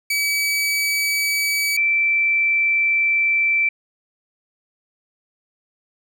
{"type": "tone pair in turn", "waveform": ["sawtooth", "sine"], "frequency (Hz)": [2285, 2334], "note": ["D7", "D7"], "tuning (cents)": [-48, -11], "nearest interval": "unison", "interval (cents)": 37, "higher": "second", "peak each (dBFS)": -15, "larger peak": "neither", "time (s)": [[0.1, 1.77], [1.77, 3.69]], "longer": "second", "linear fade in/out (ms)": 5, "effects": []}